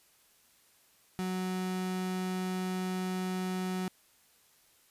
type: tone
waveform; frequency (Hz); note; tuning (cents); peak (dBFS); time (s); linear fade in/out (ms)
35% pulse; 185; F#3; 0; -30; 1.19-3.88; 0
effects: white hiss -65 dBFS RMS until 4.9 s + resampled to 32000 Hz